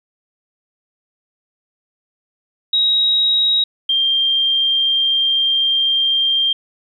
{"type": "tone pair in turn", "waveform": "sine", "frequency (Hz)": [3809, 3184], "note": ["A#7", "G7"], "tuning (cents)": [37, 26], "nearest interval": "minor third", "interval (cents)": 311, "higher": "first", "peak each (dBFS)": [-12, -13], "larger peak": "first", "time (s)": [[2.73, 3.64], [3.89, 6.53]], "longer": "second", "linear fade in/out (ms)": 5, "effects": ["9-bit"]}